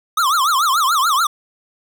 square tone with vibrato, 1199 Hz, D6, 36 cents sharp, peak -14 dBFS, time 0.17-1.27 s, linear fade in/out 5 ms, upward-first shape triangle, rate 6.9 Hz, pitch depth 300 cents each way, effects none

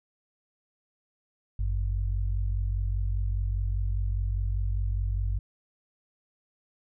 sine tone pair together, 50.64 / 95.6 Hz, G#1 / G2, -43 / -43 cents, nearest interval major seventh, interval 1100 cents, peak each -26 / -31 dBFS, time 1.59-5.39 s, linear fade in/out 5 ms, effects none

